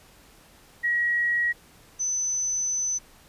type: tone pair in turn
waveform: sine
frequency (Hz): 1907 / 6054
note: A#6 / F#8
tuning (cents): +39 / +39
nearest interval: octave + minor sixth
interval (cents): 2000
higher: second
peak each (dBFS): -21 / -24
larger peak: first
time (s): 0.83-1.53 / 1.99-2.99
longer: second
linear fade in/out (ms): 20
effects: pink hiss -54 dBFS RMS until 3.28 s + resampled to 32000 Hz